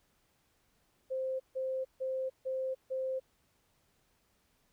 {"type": "tone bursts", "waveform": "sine", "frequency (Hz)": 523.3, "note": "C5", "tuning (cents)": 0, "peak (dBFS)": -32, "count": 5, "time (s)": [1.1, 3.2], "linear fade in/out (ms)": 20, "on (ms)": 300, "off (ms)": 150, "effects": ["pink hiss -73 dBFS RMS until 4.72 s"]}